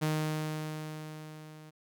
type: tone with level ramp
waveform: sawtooth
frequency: 154.8 Hz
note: D#3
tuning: 9 cents flat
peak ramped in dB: -23 to -45 dBFS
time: 0.01-1.71 s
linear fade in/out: 20 ms
effects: none